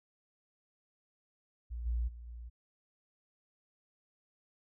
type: tone with level steps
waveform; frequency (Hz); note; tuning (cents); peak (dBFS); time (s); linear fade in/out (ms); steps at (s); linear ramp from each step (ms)
sine; 58.8; A#1; +16; -37 / -30 / -45 / -43; 1.7-2.5; 20; 1.85 / 2.07 / 2.26; 20
effects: none